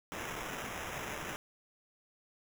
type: noise with sample-and-hold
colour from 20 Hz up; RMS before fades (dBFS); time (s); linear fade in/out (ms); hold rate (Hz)
violet; -41; 0.12-1.36; 0; 4410
effects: none

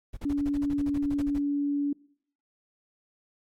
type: noise bursts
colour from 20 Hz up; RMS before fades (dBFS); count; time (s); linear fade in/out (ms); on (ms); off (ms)
brown; -36; 16; 0.13-1.385; 5; 40; 41
type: tone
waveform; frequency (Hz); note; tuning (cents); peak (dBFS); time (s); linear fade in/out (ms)
sine; 286.1; D4; -45; -24; 0.25-1.93; 5
effects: noise-tail reverb RT60 0.6 s tail -23 dB re dry + MP3 64 kbps

